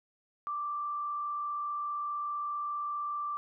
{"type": "tone with frequency modulation", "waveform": "sine", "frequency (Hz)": 1174.7, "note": "D6", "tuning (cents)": 0, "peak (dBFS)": -32, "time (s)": [0.47, 3.37], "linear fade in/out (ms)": 0, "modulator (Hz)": 44.8, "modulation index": 0.32, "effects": []}